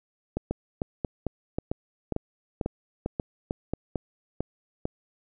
two click trains, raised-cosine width 2 ms, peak -14 / -14 dBFS, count 7 / 11, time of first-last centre 0.51-3.736 / 0.37-4.854 s, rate 1.86 / 2.23 Hz, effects none

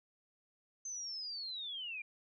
sine linear sweep, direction down, 6272 to 2349 Hz, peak -40 dBFS, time 0.85-2.02 s, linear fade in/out 5 ms, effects none

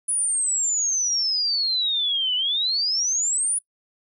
sine exponential two-way sweep, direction down then up, 9956 to 2937 to 9956 Hz, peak -20 dBFS, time 0.08-3.59 s, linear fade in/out 10 ms, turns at 2.35 s, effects noise-tail reverb RT60 0.1 s tail -24 dB re dry

